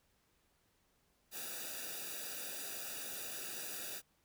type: noise with comb filter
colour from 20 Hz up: white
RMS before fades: -44 dBFS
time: 1.31-4.02 s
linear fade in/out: 50 ms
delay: 0.94 ms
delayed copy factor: -0.9
effects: pink hiss -75 dBFS RMS until 4.24 s